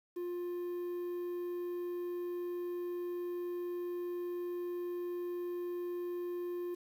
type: tone with quantisation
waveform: triangle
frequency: 352.3 Hz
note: F4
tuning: 15 cents sharp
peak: -34 dBFS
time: 0.16-6.75 s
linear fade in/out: 10 ms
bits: 10
effects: none